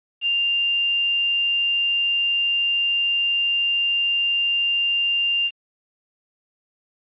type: tone with quantisation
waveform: sine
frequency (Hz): 2793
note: F7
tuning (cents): -1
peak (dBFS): -18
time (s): 0.21-5.51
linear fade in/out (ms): 50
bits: 7
effects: resampled to 8000 Hz